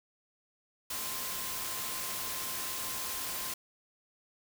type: tone in noise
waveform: sine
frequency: 1046.5 Hz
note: C6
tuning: in tune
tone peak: -47 dBFS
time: 0.9-3.54 s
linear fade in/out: 5 ms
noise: white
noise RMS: -37 dBFS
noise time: 0.9-3.54 s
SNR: -13 dB
effects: none